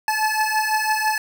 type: beating tone pair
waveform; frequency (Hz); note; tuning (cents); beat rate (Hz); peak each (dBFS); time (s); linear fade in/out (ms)
25% pulse; 861 / 867; A5 / A5; -38 / -26; 6; -18; 0.08-1.18; 2
effects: none